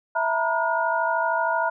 sine tone cluster, 656 / 918 / 971 / 1436 Hz, E5 / A#5 / B5 / F6, -9 / -27 / -30 / +48 cents, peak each -26 dBFS, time 0.15-1.7 s, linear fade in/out 10 ms, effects none

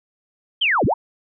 sine linear two-way sweep, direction down then up, 3253 to 71.2 to 1004 Hz, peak -15 dBFS, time 0.61-0.94 s, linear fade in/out 10 ms, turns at 0.85 s, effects none

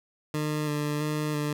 20% pulse tone with vibrato, 150 Hz, D3, 37 cents sharp, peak -22 dBFS, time 0.34-1.53 s, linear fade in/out 2 ms, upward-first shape square, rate 1.5 Hz, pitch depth 18 cents each way, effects none

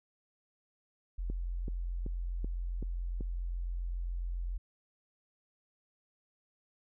sine tone, 43.65 Hz, F1, in tune, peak -33 dBFS, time 1.18-4.58 s, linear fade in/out 10 ms
click train, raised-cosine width 3 ms, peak -28 dBFS, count 6, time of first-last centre 1.3-3.208 s, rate 2.62 Hz
effects none

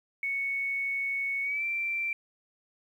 sine tone with pitch glide, 2217 to 2349 Hz, C#7 to D7, 0 to 0 cents, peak -28 dBFS, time 0.23-2.13 s, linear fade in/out 2 ms, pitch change +100 cents, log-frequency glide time 1.43-1.64 s, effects 10-bit

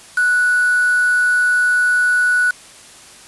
sine tone with quantisation, 1475 Hz, F#6, 6 cents flat, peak -12 dBFS, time 0.17-2.51 s, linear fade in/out 5 ms, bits 4, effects white hiss -41 dBFS RMS until 3.27 s + resampled to 24000 Hz

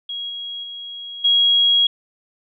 sine tone with level steps, 3300 Hz, G#7, 12 cents flat, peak -25 / -27 / -30 / -12 dBFS, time 0.09-1.87 s, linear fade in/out 5 ms, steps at 0.29 / 0.63 / 1.24 s, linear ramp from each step 10 ms, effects none

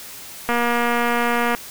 click train, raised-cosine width 0.5 ms, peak -6 dBFS, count 253, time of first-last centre 0.49-1.549 s, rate 238 Hz, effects white hiss -37 dBFS RMS until 1.7 s

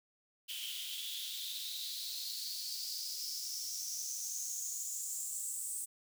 white noise with high-pass filter sweep, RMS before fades -41 dBFS, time 0.48-5.86 s, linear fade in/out 20 ms, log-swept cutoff 3000 to 8400 Hz, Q 6.8, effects none

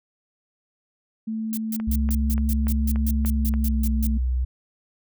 sine tone, 220.9 Hz, A3, 7 cents sharp, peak -25 dBFS, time 1.27-4.18 s, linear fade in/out 10 ms
violet noise bursts, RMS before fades -31 dBFS, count 14, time 1.53-4.068 s, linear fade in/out 0 ms, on 42 ms, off 150 ms
click train, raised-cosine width 0.5 ms, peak -22 dBFS, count 7, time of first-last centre 1.8-3.539 s, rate 3.45 Hz
sine tone with pitch glide, 67.1 to 62.61 Hz, C2 to B1, +44 to +24 cents, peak -20 dBFS, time 1.87-4.45 s, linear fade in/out 10 ms, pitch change -120 cents, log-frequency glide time 3.33-3.84 s
effects none

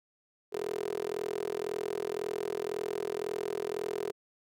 15% pulse tone with high-pass filter, 41.91 Hz, E1, 29 cents sharp, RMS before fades -35 dBFS, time 0.52-4.12 s, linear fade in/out 20 ms, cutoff 410 Hz, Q 5.8, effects none

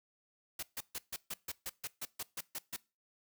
white noise bursts, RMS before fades -40 dBFS, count 13, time 0.59-2.764 s, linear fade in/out 5 ms, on 38 ms, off 140 ms, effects noise-tail reverb RT60 0.3 s tail -22 dB re dry

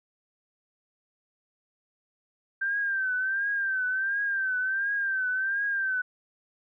sine tone with vibrato, 1568 Hz, G6, in tune, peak -25 dBFS, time 2.61-6.02 s, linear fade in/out 10 ms, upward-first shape triangle, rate 1.4 Hz, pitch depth 90 cents each way, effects none

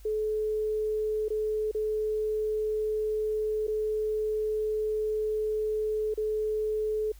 sine tone with dropouts, 430 Hz, A4, 40 cents flat, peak -26 dBFS, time 0.05-7.12 s, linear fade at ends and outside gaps 5 ms, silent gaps 1.284-1.303 / 1.714-1.747 / 3.67-3.679 / 6.141-6.175 s, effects added 50 Hz sine -47 dBFS peak until 7.19 s + white hiss -60 dBFS RMS until 7.19 s

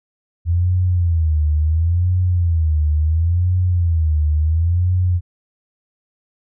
sine tone with vibrato, 83 Hz, E2, 12 cents sharp, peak -13 dBFS, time 0.45-5.21 s, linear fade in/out 50 ms, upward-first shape sine, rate 0.72 Hz, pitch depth 160 cents each way, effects none

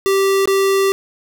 square tone with dropouts, 390 Hz, G4, 9 cents flat, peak -13 dBFS, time 0.06-0.92 s, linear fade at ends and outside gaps 0 ms, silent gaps 0.456-0.475 s, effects none

